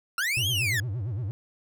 40% pulse linear two-way sweep, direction up then down, 1330 to 3322 to 1651 Hz, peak -24 dBFS, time 0.18-0.8 s, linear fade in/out 2 ms, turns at 0.48 s
triangle tone with vibrato, 110 Hz, A2, in tune, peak -26 dBFS, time 0.37-1.31 s, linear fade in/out 0 ms, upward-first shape sine, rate 8.7 Hz, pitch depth 270 cents each way
effects none

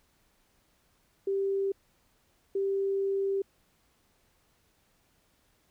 sine tone bursts at uneven times, 392 Hz, G4, in tune, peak -26 dBFS, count 2, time 1.27-1.72 / 2.55-3.42 s, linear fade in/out 5 ms, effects pink hiss -69 dBFS RMS until 5.7 s

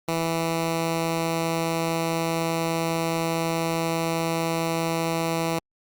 10% pulse tone, 164.81 Hz, E3, in tune, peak -15 dBFS, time 0.08-5.59 s, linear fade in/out 5 ms, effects Opus 48 kbps

